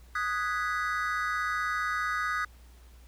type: chord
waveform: triangle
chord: G# minor seventh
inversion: second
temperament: equal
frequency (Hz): 1244.5 / 1480 / 1661.2 / 1975.5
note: D#6 / F#6 / G#6 / B6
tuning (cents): 0 / 0 / 0 / 0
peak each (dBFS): -29 / -32 / -34 / -35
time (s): 0.15-2.45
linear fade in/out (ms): 5
effects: added 60 Hz sine -50 dBFS peak until 3.07 s + pink hiss -61 dBFS RMS until 3.07 s